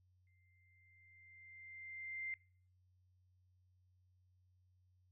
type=tone with exponential growth; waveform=sine; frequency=2091 Hz; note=C7; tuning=2 cents flat; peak=-39 dBFS; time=0.27-2.34 s; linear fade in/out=1 ms; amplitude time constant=450 ms; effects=noise-tail reverb RT60 0.5 s tail -24 dB re dry + added 91 Hz sine -70 dBFS peak until 5.11 s